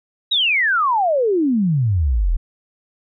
sine exponential sweep, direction down, 3916 to 36.12 Hz, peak -14 dBFS, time 0.31-2.37 s, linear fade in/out 10 ms, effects none

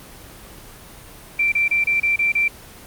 sine tone bursts, 2349 Hz, D7, in tune, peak -15 dBFS, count 7, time 1.39-2.48 s, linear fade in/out 5 ms, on 130 ms, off 30 ms, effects pink hiss -41 dBFS RMS until 2.86 s + Opus 24 kbps

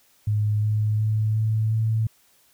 sine tone with pitch steps, 105.5 / 106.85 / 108.22 / 109.6 / 111 Hz, G#2 / G#2 / A2 / A2 / A2, +28 / +50 / -28 / -6 / +16 cents, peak -19 dBFS, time 0.27-2.07 s, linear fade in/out 5 ms, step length 360 ms, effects white hiss -60 dBFS RMS until 2.53 s

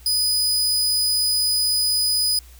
sawtooth tone, 4978 Hz, D#8, in tune, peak -15 dBFS, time 0.06-2.39 s, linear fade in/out 2 ms, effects added 61 Hz sine -43 dBFS peak until 2.59 s + white hiss -51 dBFS RMS until 2.59 s

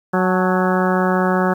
harmonic tone with a mistuned harmonic, 185 Hz, F#3, in tune, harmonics 1 / 2 / 3 / 4 / 5 / 6 / 7 / 8 / 9, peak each -18 / -21 / -23 / -24 / -25 / -26 / -26 / -27 / -28 dBFS, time 0.13-1.54 s, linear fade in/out 10 ms, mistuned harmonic 5, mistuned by -60 cents, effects 8-bit

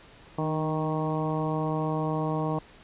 harmonic tone with a mistuned harmonic, 156.5 Hz, D#3, 10 cents sharp, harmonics 1 / 2 / 3 / 4 / 5 / 6 / 7, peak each -29 / -32 / -34 / -35 / -36 / -37 / -37 dBFS, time 0.38-2.59 s, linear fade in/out 5 ms, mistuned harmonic 2, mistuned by -29 cents, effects pink hiss -52 dBFS RMS until 2.83 s + resampled to 8000 Hz

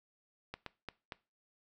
clicks, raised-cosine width 0.3 ms, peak -25 dBFS, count 4, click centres 0.54 / 0.663 / 0.887 / 1.122 s, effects noise-tail reverb RT60 0.3 s tail -20 dB re dry

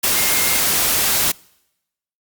sine tone in noise, 2124 Hz, C7, 25 cents sharp, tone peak -26 dBFS, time 0.16-0.6 s, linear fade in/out 10 ms, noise white, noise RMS -17 dBFS, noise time 0.03-1.32 s, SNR -12 dB, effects noise-tail reverb RT60 0.9 s tail -26 dB re dry + Opus 48 kbps

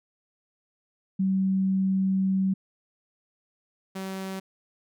sine / sawtooth tone pair in turn, 191 / 191 Hz, G3 / G3, -45 / -45 cents, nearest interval unison, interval 0 cents, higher neither, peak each -21 / -28 dBFS, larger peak first, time 1.19-2.54 / 3.95-4.4 s, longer first, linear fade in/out 10 ms, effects none

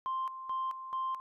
sine tone with tremolo, 1050 Hz, C6, 6 cents sharp, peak -30 dBFS, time 0.06-1.2 s, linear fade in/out 0 ms, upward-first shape square, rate 2.3 Hz, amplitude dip 70%, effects tanh soft clip ceiling -28 dBFS

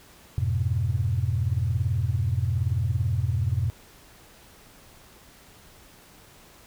sine chord, F diminished, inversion none, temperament just, 87.31 / 104.77 / 125.72 Hz, F2 / Ab2 / Cb3, 0 / +16 / +31 cents, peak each -26 dBFS, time 0.38-3.7 s, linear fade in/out 0 ms, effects tanh soft clip ceiling -13 dBFS + pink hiss -52 dBFS RMS until 6.66 s

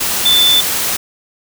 sine tone in noise, 3520 Hz, A7, in tune, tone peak -8 dBFS, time 0.25-0.61 s, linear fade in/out 10 ms, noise white, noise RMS -17 dBFS, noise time 0-0.97 s, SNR +6 dB, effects none

